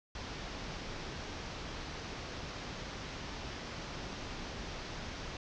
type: low-pass noise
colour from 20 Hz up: pink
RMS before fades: -43 dBFS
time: 0.15-5.37 s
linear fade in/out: 2 ms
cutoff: 6100 Hz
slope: 48 dB/octave
effects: none